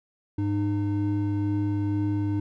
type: tone pair together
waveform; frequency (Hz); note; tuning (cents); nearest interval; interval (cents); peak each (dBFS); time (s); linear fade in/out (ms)
triangle; 102.04 / 304; G#2 / D#4; -30 / -40; octave + perfect fifth; 1890; -24; 0.38-2.4; 5
effects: none